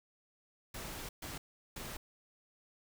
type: noise bursts at uneven times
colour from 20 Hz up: pink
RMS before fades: -44 dBFS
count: 3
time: 0.74-1.09 / 1.22-1.38 / 1.76-1.97 s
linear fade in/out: 5 ms
effects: none